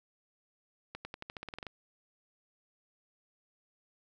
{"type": "accelerating click train", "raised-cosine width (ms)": 0.3, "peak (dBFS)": -25, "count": 12, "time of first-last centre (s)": [0.95, 1.667], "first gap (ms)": 100, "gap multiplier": 0.91, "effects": []}